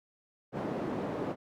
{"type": "band-pass noise", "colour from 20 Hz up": "white", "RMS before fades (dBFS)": -35, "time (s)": [0.52, 1.36], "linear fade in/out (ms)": 50, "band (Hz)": [150, 490], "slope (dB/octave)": 12, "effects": []}